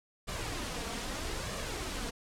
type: noise with flanger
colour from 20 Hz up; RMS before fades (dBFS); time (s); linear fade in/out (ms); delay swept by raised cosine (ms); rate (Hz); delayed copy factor
pink; -37; 0.27-2.11; 20; 1.7 to 4.4; 0.79; +0.5
effects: low-pass 9000 Hz 12 dB/octave